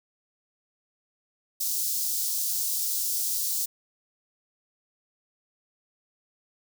white high-pass noise, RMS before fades -28 dBFS, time 1.6-3.66 s, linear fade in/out 10 ms, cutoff 4700 Hz, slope 24 dB/octave, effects none

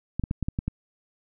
clicks, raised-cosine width 5 ms, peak -14 dBFS, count 7, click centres 0.196 / 0.238 / 0.311 / 0.427 / 0.485 / 0.589 / 0.68 s, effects none

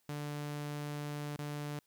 sawtooth tone with dropouts, 147 Hz, D3, 2 cents sharp, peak -34 dBFS, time 0.09-1.79 s, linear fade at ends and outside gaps 2 ms, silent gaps 1.362-1.388 s, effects white hiss -75 dBFS RMS until 1.86 s

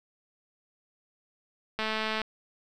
click train, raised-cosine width 0.3 ms, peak -15 dBFS, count 94, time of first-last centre 1.79-2.217 s, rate 218 Hz, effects none

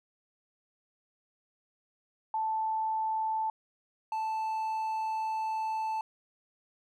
sine / triangle tone pair in turn, 879 / 879 Hz, A5 / A5, -2 / -2 cents, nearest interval unison, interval 0 cents, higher neither, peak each -28 dBFS, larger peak neither, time 2.34-3.5 / 4.12-6.01 s, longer second, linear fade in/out 2 ms, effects none

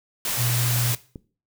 white noise, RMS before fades -26 dBFS, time 0.25-0.95 s, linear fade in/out 2 ms
sine tone, 120.4 Hz, B2, 44 cents flat, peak -22 dBFS, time 0.36-0.96 s, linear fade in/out 50 ms
click, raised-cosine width 3 ms, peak -23 dBFS, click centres 1.158 s
effects noise-tail reverb RT60 0.4 s tail -18 dB re dry

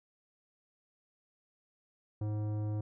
sine tone with tanh clipping, 105.9 Hz, G#2, 34 cents sharp, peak -34 dBFS, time 2.21-2.81 s, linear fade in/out 5 ms, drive 14 dB, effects none

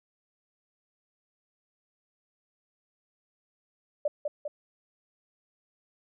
sine tone with echo, 590 Hz, D5, 8 cents sharp, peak -23 dBFS, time 4.05-4.08 s, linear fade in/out 5 ms, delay 200 ms, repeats 2, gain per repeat -4 dB, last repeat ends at 4.48 s, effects none

